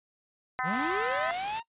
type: harmonic tone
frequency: 254.7 Hz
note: C4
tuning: 46 cents flat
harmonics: 3 / 4 / 5 / 6 / 7 / 8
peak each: -34 / -35 / -36 / -37 / -37 / -38 dBFS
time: 0.59-1.31 s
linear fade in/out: 0 ms
type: linear sweep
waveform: 45% pulse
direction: up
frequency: 138.59 to 939 Hz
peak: -31 dBFS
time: 0.63-1.63 s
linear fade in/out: 50 ms
type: noise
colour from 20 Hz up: white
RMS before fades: -38 dBFS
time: 0.73-1.6 s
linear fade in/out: 2 ms
effects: noise-tail reverb RT60 0.1 s tail -23 dB re dry + resampled to 8000 Hz